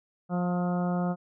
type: harmonic tone with a mistuned harmonic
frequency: 177.4 Hz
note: F3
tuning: 27 cents sharp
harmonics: 1 / 2 / 3 / 4 / 5 / 6 / 7 / 8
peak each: -26 / -38 / -36 / -35 / -43 / -46 / -41 / -47 dBFS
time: 0.29-1.16 s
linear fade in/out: 50 ms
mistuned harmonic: 7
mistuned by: +22 cents
effects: none